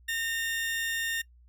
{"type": "tone pair together", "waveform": "35% pulse", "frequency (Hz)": [1828, 2785], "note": ["A#6", "F7"], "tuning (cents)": [-34, -5], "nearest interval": "perfect fifth", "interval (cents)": 729, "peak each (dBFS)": [-28, -36], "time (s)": [0.08, 1.22], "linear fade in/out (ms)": 10, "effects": ["noise-tail reverb RT60 0.1 s tail -22 dB re dry", "added 60 Hz sine -54 dBFS peak until 1.48 s"]}